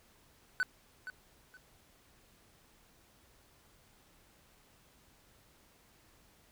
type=tone with echo; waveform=triangle; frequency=1500 Hz; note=F#6; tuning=23 cents sharp; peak=-26 dBFS; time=0.6-0.63 s; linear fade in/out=0 ms; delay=470 ms; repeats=2; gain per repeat=-12 dB; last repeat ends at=1.57 s; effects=pink hiss -65 dBFS RMS until 6.51 s